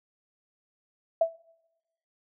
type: tone with exponential decay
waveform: sine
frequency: 659.3 Hz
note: E5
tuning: in tune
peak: -16 dBFS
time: 1.21-1.37 s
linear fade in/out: 5 ms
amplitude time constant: 33 ms
effects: noise-tail reverb RT60 1.0 s tail -25 dB re dry